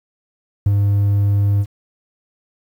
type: tone with ADSR envelope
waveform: triangle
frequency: 101 Hz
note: G#2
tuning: 48 cents flat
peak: -6 dBFS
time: 0.66-1.66 s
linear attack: 6 ms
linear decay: 24 ms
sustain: -4 dB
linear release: 56 ms
effects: tanh soft clip ceiling -4 dBFS + 8-bit